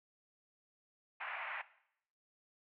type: band-pass noise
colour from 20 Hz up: white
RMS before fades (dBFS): -43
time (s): 1.2-1.62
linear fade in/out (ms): 10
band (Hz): 670 to 2500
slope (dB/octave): 48
effects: noise-tail reverb RT60 0.7 s tail -17 dB re dry